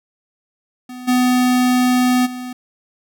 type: tone with level steps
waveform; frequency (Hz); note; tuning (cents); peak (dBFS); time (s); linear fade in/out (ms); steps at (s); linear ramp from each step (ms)
square; 250.4; B3; +24; -31 / -13 / -27; 0.89-2.53; 5; 1.07 / 2.25; 20
effects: none